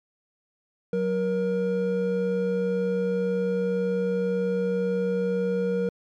triangle tone pair together, 185 / 473.1 Hz, F#3 / A#4, 0 / +26 cents, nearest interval octave + major third, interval 1626 cents, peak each -25 / -22 dBFS, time 0.93-5.89 s, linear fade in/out 2 ms, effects MP3 96 kbps

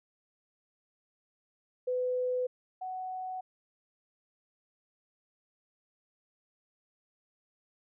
sine tone pair in turn, 502 / 744.4 Hz, B4 / F#5, +28 / +10 cents, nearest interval perfect fifth, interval 682 cents, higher second, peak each -28 / -35 dBFS, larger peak first, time 1.87-2.47 / 2.81-3.41 s, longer neither, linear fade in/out 10 ms, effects none

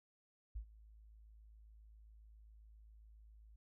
sine tone with ADSR envelope, 53.7 Hz, A1, 41 cents flat, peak -39 dBFS, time 0.55-3.56 s, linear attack 11 ms, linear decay 86 ms, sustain -19 dB, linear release 4 ms, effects none

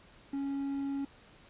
triangle tone, 277.2 Hz, C#4, in tune, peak -30 dBFS, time 0.33-1.05 s, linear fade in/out 5 ms, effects pink hiss -58 dBFS RMS until 1.49 s + resampled to 8000 Hz

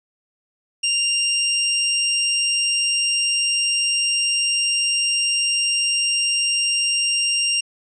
20% pulse tone, 2789 Hz, F7, 3 cents flat, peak -13 dBFS, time 0.83-7.61 s, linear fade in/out 10 ms, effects resampled to 22050 Hz

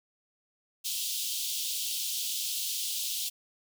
pink high-pass noise, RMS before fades -33 dBFS, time 0.84-3.3 s, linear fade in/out 20 ms, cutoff 3000 Hz, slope 48 dB/octave, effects none

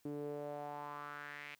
sawtooth tone with band-pass filter sweep, 145.9 Hz, D3, 11 cents flat, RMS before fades -45 dBFS, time 0.05-1.55 s, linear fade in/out 5 ms, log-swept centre 330 to 2400 Hz, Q 3.6, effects white hiss -73 dBFS RMS until 1.59 s

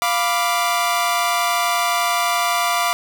sawtooth chord, B diminished, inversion second, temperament equal, 698.5 / 987.8 / 1174.7 Hz, F5 / B5 / D6, 0 / 0 / 0 cents, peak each -17 / -20 / -17 dBFS, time 0.02-2.93 s, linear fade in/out 0 ms, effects none

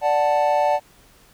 triangle chord, D major, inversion none, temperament equal, 587.3 / 740 / 880 Hz, D5 / F#5 / A5, 0 / 0 / 0 cents, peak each -18 / -19 / -19 dBFS, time 0.01-0.8 s, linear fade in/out 50 ms, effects pink hiss -53 dBFS RMS until 1.33 s

